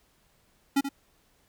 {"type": "tone with echo", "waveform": "square", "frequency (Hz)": 277.2, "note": "C#4", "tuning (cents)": 0, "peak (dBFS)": -21, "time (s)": [0.76, 0.81], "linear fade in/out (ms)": 10, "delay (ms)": 81, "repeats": 1, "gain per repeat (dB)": -9, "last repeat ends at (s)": 0.891, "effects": ["pink hiss -66 dBFS RMS until 1.48 s"]}